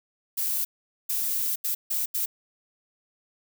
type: noise bursts at uneven times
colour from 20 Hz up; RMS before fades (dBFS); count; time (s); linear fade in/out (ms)
violet; -27; 5; 0.37-0.65 / 1.09-1.56 / 1.64-1.75 / 1.9-2.06 / 2.14-2.26; 10
effects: none